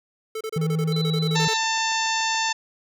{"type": "tone bursts", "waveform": "square", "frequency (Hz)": 440, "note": "A4", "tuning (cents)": 0, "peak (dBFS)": -28, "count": 14, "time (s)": [0.35, 1.539], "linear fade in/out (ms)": 5, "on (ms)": 58, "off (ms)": 29}
{"type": "tone", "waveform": "triangle", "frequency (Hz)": 160, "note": "D#3", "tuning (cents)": 49, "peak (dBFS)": -19, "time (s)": [0.56, 1.48], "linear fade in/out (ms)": 5}
{"type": "tone with vibrato", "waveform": "sine", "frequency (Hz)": 3951, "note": "B7", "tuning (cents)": 0, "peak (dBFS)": -29, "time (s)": [0.92, 1.57], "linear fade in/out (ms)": 2, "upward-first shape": "square", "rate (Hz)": 4.2, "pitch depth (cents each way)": 17}
{"type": "harmonic tone", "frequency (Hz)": 893, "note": "A5", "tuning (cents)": 25, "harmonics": [1, 2, 3, 4, 5, 6, 7, 8], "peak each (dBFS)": [-25, -28, -30, -31, -32, -33, -33, -34], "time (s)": [1.35, 2.53], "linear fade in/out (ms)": 10}
{"effects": []}